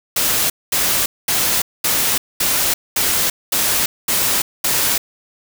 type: noise bursts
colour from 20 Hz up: white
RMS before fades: -17 dBFS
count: 9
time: 0.16-4.98 s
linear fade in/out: 5 ms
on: 340 ms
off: 220 ms
effects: none